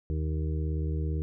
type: harmonic tone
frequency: 77.78 Hz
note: D#2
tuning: in tune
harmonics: 1 / 2 / 4 / 5 / 6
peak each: -28 / -34 / -40 / -42 / -44 dBFS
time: 0.1-1.22 s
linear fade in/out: 0 ms
effects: none